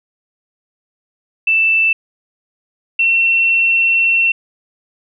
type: tone pair in turn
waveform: sine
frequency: 2655 / 2709 Hz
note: E7 / E7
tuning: +12 / +47 cents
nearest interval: unison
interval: 35 cents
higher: second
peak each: -10 dBFS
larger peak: neither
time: 1.47-1.93 / 2.99-4.32 s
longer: second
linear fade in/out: 5 ms
effects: none